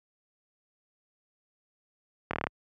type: slowing click train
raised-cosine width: 0.5 ms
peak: -14 dBFS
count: 7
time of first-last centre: 2.31-2.469 s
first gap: 24 ms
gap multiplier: 1.04
effects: high-pass 60 Hz 12 dB/octave